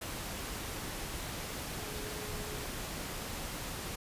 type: tone in noise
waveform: sine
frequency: 421.7 Hz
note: G#4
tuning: 26 cents sharp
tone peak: -46 dBFS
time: 1.79-2.65 s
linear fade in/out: 10 ms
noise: pink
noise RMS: -40 dBFS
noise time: 0.01-3.96 s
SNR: -9 dB
effects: resampled to 32000 Hz